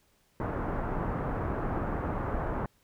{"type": "low-pass noise", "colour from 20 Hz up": "pink", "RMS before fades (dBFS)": -32, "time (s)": [0.4, 2.66], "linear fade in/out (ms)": 2, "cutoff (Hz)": 1400, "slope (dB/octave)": 24, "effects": ["pink hiss -68 dBFS RMS until 2.83 s"]}